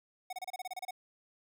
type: tone bursts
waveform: square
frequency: 740 Hz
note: F#5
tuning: in tune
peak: -38 dBFS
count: 11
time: 0.3-0.909 s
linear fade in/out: 5 ms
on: 29 ms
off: 29 ms
effects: none